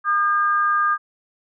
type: tone pair together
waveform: sine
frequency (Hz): 1214.8 / 1608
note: D#6 / G6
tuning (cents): -42 / +44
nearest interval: perfect fourth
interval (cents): 486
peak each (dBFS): -17 / -22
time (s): 0.04-0.98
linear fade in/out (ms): 50
effects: none